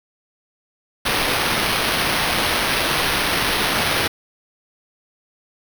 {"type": "noise with sample-and-hold", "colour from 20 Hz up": "white", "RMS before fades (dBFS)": -20, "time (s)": [1.05, 4.08], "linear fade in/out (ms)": 10, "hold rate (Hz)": 7350, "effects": []}